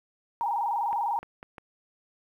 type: tone with vibrato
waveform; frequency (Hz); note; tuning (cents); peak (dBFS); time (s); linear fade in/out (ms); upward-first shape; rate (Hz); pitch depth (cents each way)
sine; 872; A5; -16; -25; 0.41-1.19; 0; square; 20; 120
type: clicks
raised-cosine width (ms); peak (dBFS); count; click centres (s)
0.5; -27; 4; 0.929 / 1.23 / 1.429 / 1.582
effects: 10-bit